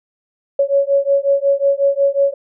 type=beating tone pair; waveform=sine; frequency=554.4 / 559.9 Hz; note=C#5 / C#5; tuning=0 / +17 cents; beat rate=5.5 Hz; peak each=-15 dBFS; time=0.59-2.34 s; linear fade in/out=5 ms; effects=none